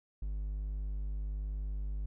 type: tone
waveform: triangle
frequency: 50.6 Hz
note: G#1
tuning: 44 cents flat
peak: -32 dBFS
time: 0.22-2.06 s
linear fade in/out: 5 ms
effects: none